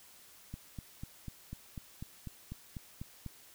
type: click train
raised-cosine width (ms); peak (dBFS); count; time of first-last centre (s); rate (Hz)
5; -29; 12; 0.54-3.263; 4.04
effects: white hiss -58 dBFS RMS until 3.54 s